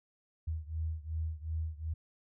sine beating tone pair, 78.8 / 81.5 Hz, D#2 / E2, +23 / -19 cents, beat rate 2.7 Hz, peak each -36 / -38 dBFS, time 0.47-1.94 s, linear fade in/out 10 ms, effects none

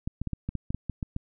clicks, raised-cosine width 5 ms, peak -18 dBFS, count 11, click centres 0.075 / 0.216 / 0.273 / 0.333 / 0.49 / 0.553 / 0.705 / 0.746 / 0.897 / 1.028 / 1.164 s, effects none

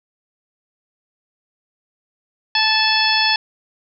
harmonic tone with a mistuned harmonic, 876 Hz, A5, 8 cents flat, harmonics 1 / 2 / 3 / 4 / 5 / 6, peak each -21 / -21 / -21 / -21 / -21 / -21 dBFS, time 2.55-3.36 s, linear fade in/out 2 ms, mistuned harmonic 4, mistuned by -54 cents, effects none

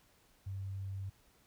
sine tone, 97 Hz, G2, 18 cents flat, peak -38 dBFS, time 0.46-1.1 s, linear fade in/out 10 ms, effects pink hiss -68 dBFS RMS until 1.46 s

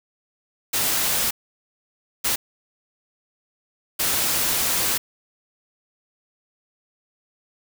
white noise bursts at uneven times, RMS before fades -22 dBFS, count 3, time 0.73-1.31 / 2.24-2.36 / 3.99-4.98 s, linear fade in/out 10 ms, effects none

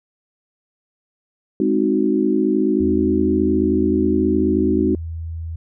sine chord, Ab dominant seventh, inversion none, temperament equal, 207.7 / 261.6 / 311.1 / 370 Hz, Ab3 / C4 / Eb4 / Gb4, 0 / 0 / 0 / 0 cents, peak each -21 / -21 / -19 / -20 dBFS, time 1.6-4.95 s, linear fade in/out 2 ms
sine tone, 82 Hz, E2, 9 cents flat, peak -25 dBFS, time 2.8-5.56 s, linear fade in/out 5 ms
effects none

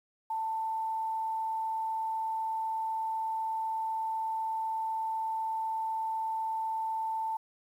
sine tone with quantisation, 888 Hz, A5, 16 cents sharp, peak -30 dBFS, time 0.3-7.37 s, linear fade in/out 5 ms, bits 10, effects none

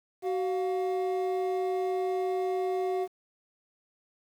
triangle tone pair together, 375.7 / 710 Hz, F#4 / F5, +26 / +28 cents, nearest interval major seventh, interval 1102 cents, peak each -26 / -31 dBFS, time 0.22-3.08 s, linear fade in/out 50 ms, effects 9-bit

